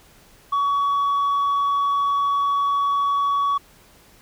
sine tone, 1128 Hz, C#6, 30 cents sharp, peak -15 dBFS, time 0.52-3.58 s, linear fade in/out 10 ms, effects tanh soft clip ceiling -17 dBFS + pink hiss -52 dBFS RMS until 4.21 s

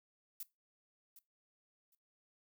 violet noise with echo, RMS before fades -44 dBFS, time 0.4-0.43 s, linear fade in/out 2 ms, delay 760 ms, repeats 2, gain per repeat -14 dB, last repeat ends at 1.95 s, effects noise-tail reverb RT60 0.2 s tail -19 dB re dry

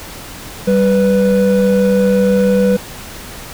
triangle tone pair together, 194.54 / 493.9 Hz, G3 / B4, -13 / 0 cents, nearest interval octave + major third, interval 1613 cents, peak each -10 dBFS, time 0.67-2.77 s, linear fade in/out 10 ms, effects pink hiss -31 dBFS RMS until 3.53 s

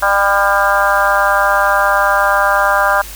harmonic tone with a mistuned harmonic, 200.3 Hz, G3, 38 cents sharp, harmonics 3 / 4 / 5 / 6 / 7 / 8, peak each -17 / -17 / -17 / -17 / -17 / -17 dBFS, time 0.02-3.02 s, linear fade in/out 10 ms, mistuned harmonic 4, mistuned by -19 cents, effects added 50 Hz sine -32 dBFS peak until 3.15 s + white hiss -32 dBFS RMS until 3.15 s

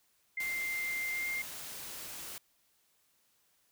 sine tone with pitch glide, 2093 to 2111 Hz, C7 to C7, 0 to +15 cents, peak -33 dBFS, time 0.37-1.42 s, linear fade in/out 5 ms, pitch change +15 cents, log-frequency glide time 1.1-1.27 s
white noise, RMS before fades -44 dBFS, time 0.4-2.38 s, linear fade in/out 2 ms
effects white hiss -72 dBFS RMS until 3.71 s

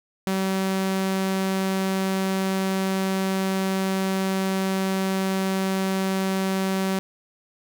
sawtooth tone, 191.1 Hz, G3, 44 cents flat, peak -18 dBFS, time 0.27-6.99 s, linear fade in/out 0 ms, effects none

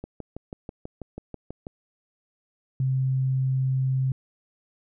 click train, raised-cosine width 2 ms, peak -22 dBFS, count 11, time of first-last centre 0.04-1.669 s, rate 6.14 Hz
sine tone, 131.6 Hz, C3, 10 cents sharp, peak -21 dBFS, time 2.8-4.12 s, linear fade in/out 2 ms
effects none

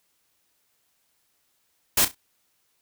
white noise with echo, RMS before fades -19 dBFS, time 1.97-2.05 s, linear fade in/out 5 ms, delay 33 ms, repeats 3, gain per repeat -12 dB, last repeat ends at 2.149 s, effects white hiss -70 dBFS RMS until 2.81 s

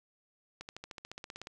accelerating click train, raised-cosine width 0.2 ms, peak -26 dBFS, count 14, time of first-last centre 0.61-1.471 s, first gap 79 ms, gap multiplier 0.97, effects none

